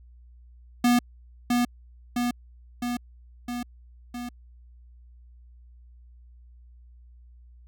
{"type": "tone with echo", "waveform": "square", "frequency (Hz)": 242.7, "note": "B3", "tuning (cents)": -30, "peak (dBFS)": -18, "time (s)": [0.84, 0.99], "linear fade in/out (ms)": 5, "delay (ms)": 660, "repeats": 5, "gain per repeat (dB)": -3, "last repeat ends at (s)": 4.29, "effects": ["added 60 Hz sine -48 dBFS peak until 7.67 s"]}